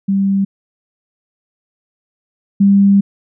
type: tone pair in turn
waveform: sine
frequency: 196 / 198.62 Hz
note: G3 / G3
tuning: 0 / +23 cents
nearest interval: unison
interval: 23 cents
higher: second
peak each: -11 / -6 dBFS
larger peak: second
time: 0.08-0.45 / 2.6-3.01 s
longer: second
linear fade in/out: 10 ms
effects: none